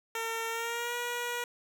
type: tone with pitch glide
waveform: 10% pulse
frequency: 454.5 to 481.5 Hz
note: A#4 to B4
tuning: -44 to -44 cents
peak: -24 dBFS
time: 0.15-1.44 s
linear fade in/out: 2 ms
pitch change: +100 cents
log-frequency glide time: 0.49-0.95 s
effects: none